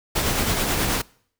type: noise with tremolo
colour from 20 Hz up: pink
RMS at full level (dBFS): -21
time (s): 0.15-1.02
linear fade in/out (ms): 10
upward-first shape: sine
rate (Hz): 9.3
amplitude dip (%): 35
effects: noise-tail reverb RT60 0.6 s tail -24 dB re dry